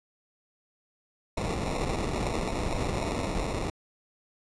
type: noise with sample-and-hold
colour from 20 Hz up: pink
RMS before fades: -30 dBFS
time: 1.37-3.7 s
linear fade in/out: 5 ms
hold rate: 1575 Hz
effects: resampled to 22050 Hz